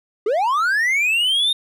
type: linear sweep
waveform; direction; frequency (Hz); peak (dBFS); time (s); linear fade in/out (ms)
triangle; up; 386.5 to 3699; -14; 0.26-1.53; 5
effects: none